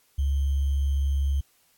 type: tone with sample-and-hold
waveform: sine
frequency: 69.3 Hz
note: C#2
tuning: in tune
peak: -21 dBFS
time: 0.18-1.41 s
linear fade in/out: 10 ms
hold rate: 3150 Hz
effects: white hiss -64 dBFS RMS until 1.77 s + AAC 64 kbps